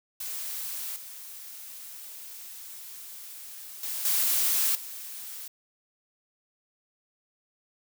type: noise with level steps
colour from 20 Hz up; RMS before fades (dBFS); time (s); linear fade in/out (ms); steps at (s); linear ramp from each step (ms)
blue; -35 / -43 / -33 / -25 / -40; 0.2-5.48; 5; 0.96 / 3.83 / 4.05 / 4.75; 2
effects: none